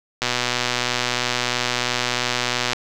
click train, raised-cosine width 0.2 ms, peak -3 dBFS, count 310, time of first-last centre 0.22-2.732 s, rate 123 Hz, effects none

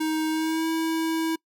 square tone with pitch glide, 314.3 to 324.1 Hz, D#4 to E4, +18 to -29 cents, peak -24 dBFS, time 0-1.36 s, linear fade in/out 10 ms, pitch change +53 cents, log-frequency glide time 0.29-0.67 s, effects noise-tail reverb RT60 0.1 s tail -24 dB re dry

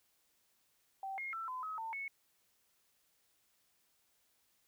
sine tone with pitch steps, 775 / 2143 / 1335 / 1018 / 1276 / 898 / 2205 Hz, G5 / C7 / E6 / C6 / D#6 / A5 / C#7, -20 / +41 / +22 / -48 / +43 / +35 / -10 cents, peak -39 dBFS, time 1.03-2.08 s, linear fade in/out 2 ms, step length 150 ms, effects white hiss -75 dBFS RMS until 4.67 s

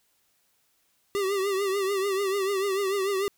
square tone with vibrato, 392 Hz, G4, in tune, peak -25 dBFS, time 1.15-3.28 s, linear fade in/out 0 ms, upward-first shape triangle, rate 6.8 Hz, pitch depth 86 cents each way, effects white hiss -69 dBFS RMS until 3.37 s

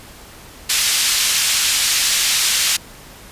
pink band-pass noise, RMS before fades -17 dBFS, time 0.69-2.77 s, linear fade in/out 10 ms, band 2900 to 10000 Hz, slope 12 dB/octave, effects pink hiss -40 dBFS RMS until 3.31 s + resampled to 32000 Hz

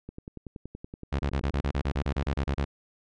click train, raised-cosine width 3 ms, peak -26 dBFS, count 17, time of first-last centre 0.09-1.599 s, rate 10.6 Hz
sawtooth tone bursts, 69.8 Hz, C#2, 13 cents sharp, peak -21 dBFS, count 15, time 1.12-2.649 s, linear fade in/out 10 ms, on 73 ms, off 31 ms
effects low-pass 4000 Hz 12 dB/octave

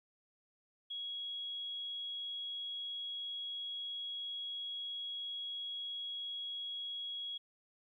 sine tone, 3321 Hz, G#7, 1 cent flat, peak -39 dBFS, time 0.9-7.38 s, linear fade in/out 10 ms, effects 13-bit

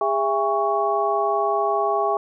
sine tone cluster, 407.3 / 667 / 812 / 1115 Hz, G#4 / E5 / G#5 / C#6, -34 / +20 / -39 / +10 cents, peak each -24 dBFS, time 0.01-2.17 s, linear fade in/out 2 ms, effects none

